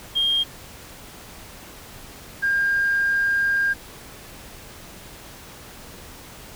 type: tone pair in turn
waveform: sine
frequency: 3220 / 1606.6 Hz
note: G7 / G6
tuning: +46 / +42 cents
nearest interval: octave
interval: 1204 cents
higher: first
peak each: -17 / -17 dBFS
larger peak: neither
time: 0.15-0.44 / 2.42-3.74 s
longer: second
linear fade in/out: 20 ms
effects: tanh soft clip ceiling -13 dBFS + pink hiss -42 dBFS RMS until 6.55 s